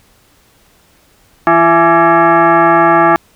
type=tone with frequency modulation; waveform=sine; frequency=164.81 Hz; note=E3; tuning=in tune; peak=-5 dBFS; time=1.47-3.16 s; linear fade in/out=0 ms; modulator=503 Hz; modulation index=2.7; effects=pink hiss -50 dBFS RMS until 3.35 s